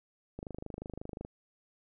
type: click train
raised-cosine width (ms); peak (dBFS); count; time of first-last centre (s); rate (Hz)
2; -27; 23; 0.39-1.249; 25.6
effects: none